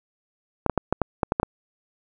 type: clicks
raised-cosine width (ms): 1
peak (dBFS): -6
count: 9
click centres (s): 0.663 / 0.697 / 0.777 / 0.926 / 1.017 / 1.232 / 1.321 / 1.399 / 1.431
effects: none